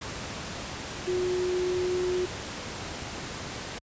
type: tone in noise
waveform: sine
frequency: 363 Hz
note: F#4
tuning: 33 cents flat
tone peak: -25 dBFS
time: 1.07-2.26 s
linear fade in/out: 10 ms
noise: pink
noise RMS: -36 dBFS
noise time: 0.01-3.79 s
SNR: +8 dB
effects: high-pass 60 Hz 12 dB/octave + resampled to 16000 Hz